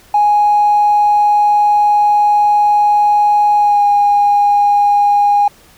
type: tone with pitch glide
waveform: triangle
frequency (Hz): 830.6 to 818.7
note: G#5 to G#5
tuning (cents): 0 to -25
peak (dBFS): -4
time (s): 0.14-5.48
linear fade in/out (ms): 5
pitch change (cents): -25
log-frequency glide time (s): 3.57-3.84
effects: tanh soft clip ceiling -5 dBFS + pink hiss -45 dBFS RMS until 5.77 s